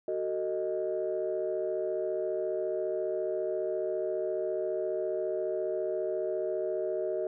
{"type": "chord", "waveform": "sine", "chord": "D# diminished", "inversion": "first", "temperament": "just", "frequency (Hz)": [373.4, 448, 622.3], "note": ["F#4", "A4", "D#5"], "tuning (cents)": [16, 31, 0], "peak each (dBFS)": [-32, -35, -32], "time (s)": [0.08, 7.27], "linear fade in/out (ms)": 2, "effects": ["tanh soft clip ceiling -21 dBFS"]}